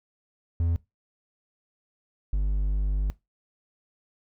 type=tone pair in turn; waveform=triangle; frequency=84.1 / 49.79 Hz; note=E2 / G1; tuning=+35 / +28 cents; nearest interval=major sixth; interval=907 cents; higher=first; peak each=-20 dBFS; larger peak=neither; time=0.6-0.76 / 2.33-3.1 s; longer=second; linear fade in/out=0 ms; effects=noise-tail reverb RT60 0.2 s tail -20 dB re dry